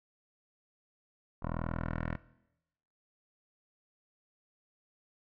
10% pulse tone with low-pass filter sweep, 41 Hz, E1, 9 cents flat, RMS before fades -36 dBFS, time 1.42-2.16 s, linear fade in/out 10 ms, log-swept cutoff 1100 to 1800 Hz, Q 2.3, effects noise-tail reverb RT60 0.9 s tail -19 dB re dry

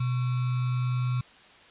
sine tone with sample-and-hold, 125.2 Hz, B2, 24 cents sharp, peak -24 dBFS, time 0-1.21 s, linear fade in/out 5 ms, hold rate 1225 Hz, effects white hiss -53 dBFS RMS until 1.7 s + resampled to 8000 Hz

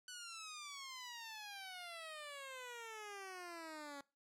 10% pulse exponential sweep, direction down, 1500 to 277.2 Hz, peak -40 dBFS, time 0.08-4.01 s, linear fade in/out 2 ms, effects noise-tail reverb RT60 0.3 s tail -22 dB re dry + low-pass 11000 Hz 12 dB/octave

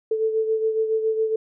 sine beating tone pair, 440 / 447.2 Hz, A4 / A4, 0 / +28 cents, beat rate 7.2 Hz, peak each -20 / -28 dBFS, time 0.11-1.36 s, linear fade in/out 5 ms, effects none

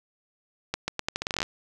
accelerating click train, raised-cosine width 0.2 ms, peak -10 dBFS, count 14, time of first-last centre 0.74-1.429 s, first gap 140 ms, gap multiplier 0.81, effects none

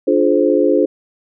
sine chord, D half-diminished seventh, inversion none, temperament equal with one note detuned, 293.7 / 349.2 / 425.7 / 523.3 Hz, D4 / F4 / Ab4 / C5, 0 / 0 / +43 / 0 cents, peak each -16 dBFS, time 0.07-0.86 s, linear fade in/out 10 ms, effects none

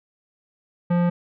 sine tone with tanh clipping, 174.61 Hz, F3, in tune, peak -19 dBFS, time 0.9-1.1 s, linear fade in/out 10 ms, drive 17 dB, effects none

